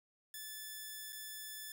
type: tone with dropouts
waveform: 5% pulse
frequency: 1739 Hz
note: A6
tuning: 21 cents flat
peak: -34 dBFS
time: 0.34-1.72 s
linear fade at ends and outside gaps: 2 ms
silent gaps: 1.124-1.128 s
effects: none